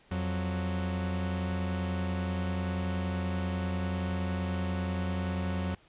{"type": "tone pair together", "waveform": "45% pulse", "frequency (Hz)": [87.31, 185], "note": ["F2", "F#3"], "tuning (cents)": [0, 0], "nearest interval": "octave + minor second", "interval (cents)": 1300, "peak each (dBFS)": [-32, -33], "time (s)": [0.11, 5.75], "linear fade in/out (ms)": 5, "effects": ["pink hiss -61 dBFS RMS until 5.88 s", "resampled to 8000 Hz"]}